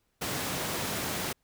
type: high-pass noise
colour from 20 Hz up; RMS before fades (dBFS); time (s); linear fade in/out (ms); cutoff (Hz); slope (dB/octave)
pink; -33; 0.21-1.33; 10; 110; 12
effects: pink hiss -75 dBFS RMS until 1.43 s